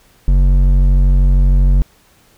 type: tone with hard clipping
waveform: sine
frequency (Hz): 46.44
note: F#1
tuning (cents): +7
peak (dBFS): -9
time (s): 0.28-1.82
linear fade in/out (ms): 0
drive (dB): 8
effects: pink hiss -51 dBFS RMS until 2.37 s